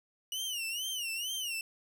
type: tone with vibrato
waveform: sawtooth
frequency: 2899 Hz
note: F#7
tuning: 36 cents flat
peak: -31 dBFS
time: 0.32-1.61 s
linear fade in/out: 2 ms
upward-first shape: sine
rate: 2.2 Hz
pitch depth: 150 cents each way
effects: 11-bit